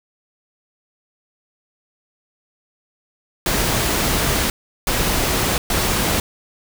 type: noise bursts at uneven times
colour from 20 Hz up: pink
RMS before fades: -19 dBFS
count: 3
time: 3.46-4.5 / 4.87-5.58 / 5.7-6.2 s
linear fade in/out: 2 ms
effects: none